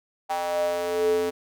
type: tone with high-pass filter sweep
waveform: square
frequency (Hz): 87.31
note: F2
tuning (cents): 0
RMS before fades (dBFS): -25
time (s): 0.29-1.31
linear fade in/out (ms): 20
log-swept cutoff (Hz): 770 to 370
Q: 7.9
effects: none